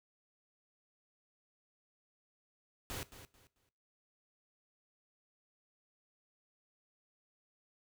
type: noise with echo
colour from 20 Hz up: pink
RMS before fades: -42 dBFS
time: 2.9-3.03 s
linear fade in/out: 0 ms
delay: 220 ms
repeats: 3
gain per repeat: -12 dB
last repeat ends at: 3.69 s
effects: noise-tail reverb RT60 0.4 s tail -17 dB re dry